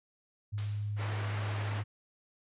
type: tone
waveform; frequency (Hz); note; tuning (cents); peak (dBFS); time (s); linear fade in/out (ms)
sine; 103.83; G#2; 0; -32; 0.52-1.84; 20
type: noise with exponential decay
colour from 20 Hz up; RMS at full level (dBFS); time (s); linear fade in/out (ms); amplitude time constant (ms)
white; -43; 0.58-1.23; 0; 140
type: band-pass noise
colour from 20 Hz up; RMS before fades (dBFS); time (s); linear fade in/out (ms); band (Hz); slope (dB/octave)
white; -42; 0.96-1.84; 50; 120 to 1900; 12
effects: resampled to 8000 Hz